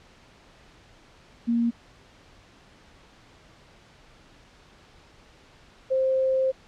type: tone pair in turn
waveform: sine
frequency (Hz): 234.2 / 525.8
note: A#3 / C5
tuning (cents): +8 / +8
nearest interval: octave + major second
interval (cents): 1400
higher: second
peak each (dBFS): -20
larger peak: neither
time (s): 1.47-1.71 / 5.9-6.52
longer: second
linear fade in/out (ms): 20
effects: pink hiss -54 dBFS RMS until 6.67 s + low-pass 5000 Hz 12 dB/octave